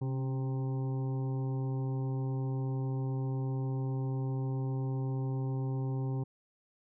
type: harmonic tone with a mistuned harmonic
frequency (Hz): 131.6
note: C3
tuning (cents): +10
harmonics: 1 / 2 / 3 / 4 / 6 / 7 / 8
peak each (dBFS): -31 / -41 / -43 / -51 / -51 / -53 / -59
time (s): 0.01-6.24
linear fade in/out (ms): 10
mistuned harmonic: 2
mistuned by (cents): +49
effects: none